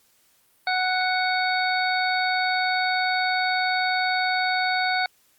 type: harmonic tone with a mistuned harmonic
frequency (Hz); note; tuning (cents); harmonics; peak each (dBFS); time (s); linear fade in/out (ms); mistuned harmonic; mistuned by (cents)
740; F#5; 0; 1 / 2 / 3 / 5 / 6; -24 / -26 / -28 / -33 / -31; 0.67-5.06; 2; 5; +23
effects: white hiss -62 dBFS RMS until 5.38 s + Opus 48 kbps